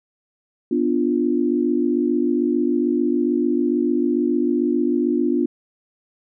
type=chord; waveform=sine; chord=B diminished; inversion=none; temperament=equal; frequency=246.9 / 293.7 / 349.2 Hz; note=B3 / D4 / F4; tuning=0 / 0 / 0 cents; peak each=-21 dBFS; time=0.71-5.46 s; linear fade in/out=5 ms; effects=none